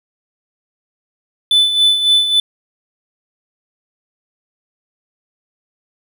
triangle tone with tremolo, 3502 Hz, A7, 9 cents flat, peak -6 dBFS, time 1.51-2.4 s, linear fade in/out 2 ms, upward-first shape sine, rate 3.6 Hz, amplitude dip 60%, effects 8-bit

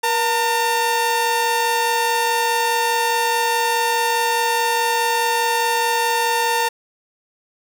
sawtooth tone pair together, 475.4 / 906 Hz, A#4 / A#5, +34 / -50 cents, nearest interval major seventh, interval 1116 cents, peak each -19 / -14 dBFS, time 0.03-6.69 s, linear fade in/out 10 ms, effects none

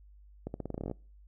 accelerating click train, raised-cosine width 2 ms, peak -23 dBFS, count 13, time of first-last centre 0.47-0.913 s, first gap 71 ms, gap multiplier 0.87, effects noise-tail reverb RT60 0.4 s tail -25 dB re dry + added 50 Hz sine -53 dBFS peak until 1.27 s

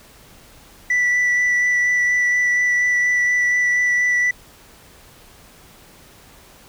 sine tone with vibrato, 1968 Hz, B6, 7 cents flat, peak -12 dBFS, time 0.9-4.31 s, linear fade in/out 5 ms, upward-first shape sine, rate 4.2 Hz, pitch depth 9 cents each way, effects tanh soft clip ceiling -14 dBFS + pink hiss -47 dBFS RMS until 6.68 s

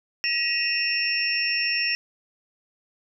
sine tone cluster, 1910 / 2524 / 2743 / 5450 Hz, A#6 / D#7 / F7 / F8, +42 / +24 / -32 / -43 cents, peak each -29 / -29 / -28 / -25 dBFS, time 0.24-1.95 s, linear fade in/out 0 ms, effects none

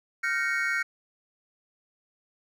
triangle chord, G half-diminished seventh, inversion third, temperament equal with one note detuned, 1396.9 / 1541.9 / 1864.7 / 2217 Hz, F6 / G6 / Bb6 / Db7, 0 / -29 / 0 / 0 cents, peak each -29 dBFS, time 0.23-0.83 s, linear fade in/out 10 ms, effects none

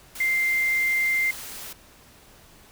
sine tone in noise, 2093 Hz, C7, in tune, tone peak -20 dBFS, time 0.2-1.31 s, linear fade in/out 5 ms, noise white, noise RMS -38 dBFS, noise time 0.15-1.73 s, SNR +15 dB, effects pink hiss -52 dBFS RMS until 2.71 s

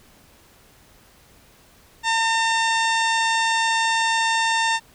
harmonic tone, 906 Hz, A#5, 50 cents flat, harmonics 1 / 2 / 3 / 4 / 5 / 6 / 7 / 8 / 9, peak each -21 / -23 / -28 / -28 / -35 / -33 / -38 / -35 / -36 dBFS, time 2.03-4.8 s, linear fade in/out 50 ms, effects pink hiss -53 dBFS RMS until 4.94 s

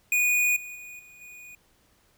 square tone with level steps, 2462 Hz, D#7, 19 cents flat, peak -21 / -38 / -41 / -49 / -44 dBFS, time 0.12-1.55 s, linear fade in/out 2 ms, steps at 0.56 / 0.75 / 0.99 / 1.21 s, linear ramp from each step 5 ms, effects pink hiss -64 dBFS RMS until 2.17 s

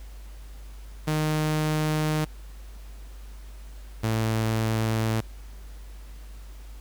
sawtooth tone pair in turn, 154.1 / 111.34 Hz, D#3 / A2, -16 / +21 cents, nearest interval tritone, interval 563 cents, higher first, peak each -19 dBFS, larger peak neither, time 1.07-2.25 / 4.03-5.21 s, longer neither, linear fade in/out 10 ms, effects added 50 Hz sine -39 dBFS peak until 6.8 s + pink hiss -54 dBFS RMS until 6.8 s

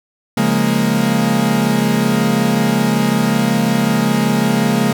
40% pulse chord, Bb minor seventh, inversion first, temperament equal, 138.59 / 174.61 / 207.7 / 233.1 Hz, Db3 / F3 / Ab3 / Bb3, 0 / 0 / 0 / 0 cents, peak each -20 / -20 / -16 / -16 dBFS, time 0.37-4.93 s, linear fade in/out 5 ms, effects none

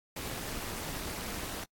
pink noise with amplitude modulation, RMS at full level -35 dBFS, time 0.16-1.64 s, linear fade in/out 5 ms, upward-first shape sine, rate 248 Hz, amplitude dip 85%, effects noise-tail reverb RT60 0.1 s tail -25 dB re dry + AAC 64 kbps

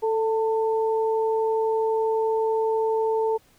sine tone pair together, 441.9 / 894 Hz, A4 / A5, +7 / +27 cents, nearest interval octave, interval 1220 cents, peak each -21 / -27 dBFS, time 0.02-3.38 s, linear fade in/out 20 ms, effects pink hiss -59 dBFS RMS until 3.58 s

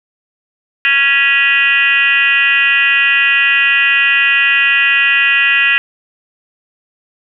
sine tone with frequency modulation, 2217 Hz, C#7, in tune, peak -8 dBFS, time 0.85-5.78 s, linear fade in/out 0 ms, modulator 277 Hz, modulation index 2.4, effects none

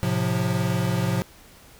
square chord, F major, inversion first, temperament equal with one note detuned, 110 / 130.81 / 177.05 Hz, A2 / C3 / F3, 0 / 0 / +24 cents, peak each -27 / -27 / -26 dBFS, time 0.03-1.22 s, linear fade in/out 0 ms, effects pink hiss -50 dBFS RMS until 1.79 s

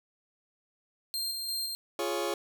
sawtooth tone with tremolo, 4186 Hz, C8, in tune, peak -28 dBFS, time 1.14-1.75 s, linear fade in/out 0 ms, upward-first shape square, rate 2.9 Hz, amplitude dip 30%
sawtooth chord, Db major, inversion first, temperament just, 346.5 / 415.8 / 554.4 Hz, F4 / Ab4 / Db5, -14 / +2 / 0 cents, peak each -30 dBFS, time 1.99-2.34 s, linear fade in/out 2 ms
effects none

